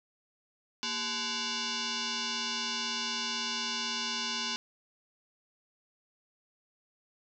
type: tone with frequency modulation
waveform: sine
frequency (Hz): 864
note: A5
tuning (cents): -32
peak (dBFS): -31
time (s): 0.83-4.56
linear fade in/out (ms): 0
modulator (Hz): 630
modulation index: 8
effects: none